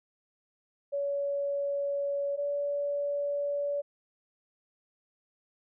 sine tone pair in turn, 565 / 572.9 Hz, C#5 / D5, +33 / -43 cents, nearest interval unison, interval 24 cents, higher second, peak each -28 dBFS, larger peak neither, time 0.92-2.37 / 2.37-3.82 s, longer neither, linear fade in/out 20 ms, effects none

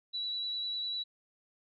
sine tone with vibrato, 3928 Hz, B7, 10 cents flat, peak -33 dBFS, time 0.13-1.04 s, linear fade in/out 20 ms, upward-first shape sine, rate 10 Hz, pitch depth 14 cents each way, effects none

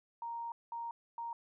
sine tone bursts at uneven times, 932.3 Hz, A#5, in tune, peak -38 dBFS, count 3, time 0.22-0.52 / 0.72-0.91 / 1.18-1.33 s, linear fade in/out 2 ms, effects none

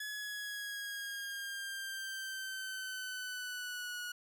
sawtooth exponential sweep, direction down, 1700 to 1454 Hz, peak -36 dBFS, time 0-4.12 s, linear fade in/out 5 ms, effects none

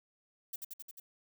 violet noise with echo, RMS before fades -40 dBFS, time 0.53-0.56 s, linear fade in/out 5 ms, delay 88 ms, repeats 5, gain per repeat -2 dB, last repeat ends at 1 s, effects none

